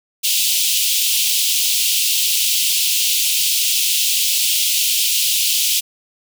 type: high-pass noise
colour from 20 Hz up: pink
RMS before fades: -17 dBFS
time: 0.23-5.81 s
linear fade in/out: 20 ms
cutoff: 2700 Hz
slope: 48 dB/octave
effects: none